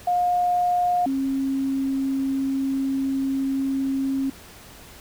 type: tone pair in turn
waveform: sine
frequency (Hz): 713 / 269.9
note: F5 / C#4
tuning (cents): +36 / -46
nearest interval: octave + perfect fourth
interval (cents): 1682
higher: first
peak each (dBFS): -18 / -21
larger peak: first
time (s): 0.07-1.06 / 1.06-4.3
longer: second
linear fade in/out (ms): 5
effects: pink hiss -45 dBFS RMS until 5 s